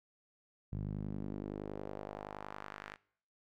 sawtooth tone with band-pass filter sweep, 50.7 Hz, G#1, 41 cents flat, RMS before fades -43 dBFS, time 0.72-2.96 s, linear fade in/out 5 ms, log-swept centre 130 to 1800 Hz, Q 1.5, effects noise-tail reverb RT60 0.6 s tail -23 dB re dry

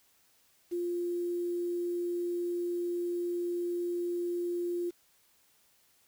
sine tone with quantisation, 349.2 Hz, F4, in tune, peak -30 dBFS, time 0.71-4.91 s, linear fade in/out 20 ms, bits 9, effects white hiss -67 dBFS RMS until 6.07 s

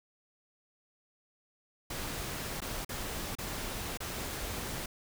pink noise with dropouts, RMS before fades -38 dBFS, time 1.9-4.86 s, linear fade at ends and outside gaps 5 ms, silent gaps 2.605-2.617 / 2.848-2.891 / 3.353-3.385 / 3.974-4.003 s, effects none

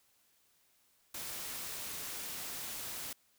white noise, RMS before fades -42 dBFS, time 1.14-3.13 s, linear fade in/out 5 ms, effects white hiss -71 dBFS RMS until 3.38 s

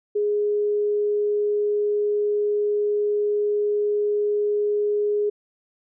sine tone, 415.3 Hz, G#4, in tune, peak -19 dBFS, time 0.15-5.3 s, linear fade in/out 10 ms, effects none

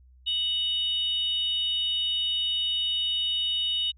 sine tone pair together, 2960 / 3720 Hz, F#7 / A#7, 0 / -4 cents, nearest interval major third, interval 396 cents, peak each -26 / -27 dBFS, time 0.26-3.92 s, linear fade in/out 20 ms, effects tanh soft clip ceiling -17 dBFS + added 63 Hz sine -52 dBFS peak until 3.97 s

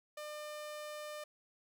sawtooth tone, 600 Hz, D5, 37 cents sharp, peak -39 dBFS, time 0.17-1.24 s, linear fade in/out 5 ms, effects none

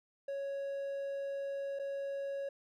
triangle tone with dropouts, 554.4 Hz, C#5, in tune, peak -34 dBFS, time 0.28-2.49 s, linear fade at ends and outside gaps 5 ms, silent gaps 1.79-1.795 s, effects none

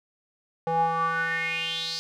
square tone with band-pass filter sweep, 164.81 Hz, E3, in tune, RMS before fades -27 dBFS, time 0.67-1.99 s, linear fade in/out 0 ms, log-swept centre 670 to 4800 Hz, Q 6.6, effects none

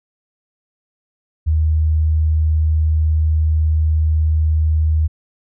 sine tone, 78.2 Hz, D#2, 9 cents sharp, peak -12 dBFS, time 1.46-5.08 s, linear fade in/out 20 ms, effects none

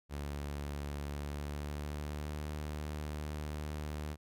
sawtooth tone with pitch glide, 72.1 to 75.21 Hz, D2 to D2, -31 to +42 cents, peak -34 dBFS, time 0.09-4.17 s, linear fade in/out 50 ms, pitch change +73 cents, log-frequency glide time 1.07-2.51 s, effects none

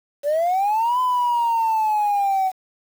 sine linear two-way sweep, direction up then down, 561 to 1015 to 747 Hz, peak -15 dBFS, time 0.23-2.52 s, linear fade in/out 50 ms, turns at 1 s, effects tanh soft clip ceiling -15 dBFS + 7-bit

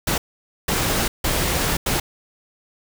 pink noise bursts at uneven times, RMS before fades -21 dBFS, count 4, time 0.07-0.18 / 0.68-1.08 / 1.24-1.77 / 1.86-2 s, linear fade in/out 5 ms, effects none

